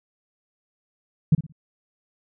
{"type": "tone with echo", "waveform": "sine", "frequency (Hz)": 155.56, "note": "D#3", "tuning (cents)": 0, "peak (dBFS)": -10, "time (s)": [1.32, 1.35], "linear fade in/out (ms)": 5, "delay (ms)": 58, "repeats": 3, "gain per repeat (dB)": -12, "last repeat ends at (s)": 1.524, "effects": ["tanh soft clip ceiling -6 dBFS"]}